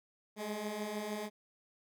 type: beating tone pair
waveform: 15% pulse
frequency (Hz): 205.6 / 212.1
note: G#3 / G#3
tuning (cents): -17 / +37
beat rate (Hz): 6.5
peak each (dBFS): -37 / -32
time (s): 0.36-1.3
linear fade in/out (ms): 50
effects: none